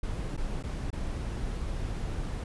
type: noise with dropouts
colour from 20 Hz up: brown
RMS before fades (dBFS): -33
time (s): 0.03-2.44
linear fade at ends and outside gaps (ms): 5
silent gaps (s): 0.367-0.375 / 0.628-0.636 / 0.905-0.928
effects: resampled to 24000 Hz